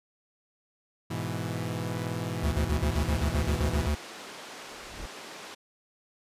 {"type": "chord", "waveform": "sawtooth", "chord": "E major", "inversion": "first", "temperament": "equal", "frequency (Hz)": [103.83, 123.47, 164.81], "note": ["G#2", "B2", "E3"], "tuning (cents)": [0, 0, 0], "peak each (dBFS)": -31, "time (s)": [1.1, 3.88], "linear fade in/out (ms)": 10}
{"type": "tone bursts", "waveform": "square", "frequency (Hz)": 74, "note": "D2", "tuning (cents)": 14, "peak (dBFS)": -25, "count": 12, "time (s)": [2.43, 3.952], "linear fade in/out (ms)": 10, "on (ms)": 92, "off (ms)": 38}
{"type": "band-pass noise", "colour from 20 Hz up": "pink", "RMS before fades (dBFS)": -44, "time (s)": [2.91, 5.55], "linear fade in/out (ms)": 10, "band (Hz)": [340, 6700], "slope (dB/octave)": 12}
{"type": "noise with exponential growth", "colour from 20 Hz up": "brown", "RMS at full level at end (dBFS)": -35, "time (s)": [4.63, 5.06], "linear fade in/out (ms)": 5, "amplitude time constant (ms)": 93}
{"effects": ["resampled to 32000 Hz"]}